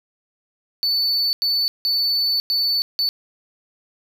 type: tone bursts at uneven times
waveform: triangle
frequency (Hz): 4491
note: C#8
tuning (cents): +22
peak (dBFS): -16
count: 5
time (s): 0.83-1.33 / 1.42-1.68 / 1.85-2.4 / 2.5-2.82 / 2.99-3.09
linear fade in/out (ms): 0
effects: none